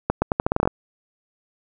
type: accelerating click train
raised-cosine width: 1 ms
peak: -4 dBFS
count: 11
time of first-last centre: 0.1-0.675 s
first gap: 120 ms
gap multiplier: 0.82
effects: none